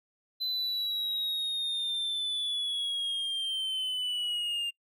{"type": "linear sweep", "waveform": "triangle", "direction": "down", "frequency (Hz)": [4040, 2794], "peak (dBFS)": -28, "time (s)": [0.4, 4.71], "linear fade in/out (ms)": 20, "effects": ["noise-tail reverb RT60 0.1 s tail -26 dB re dry"]}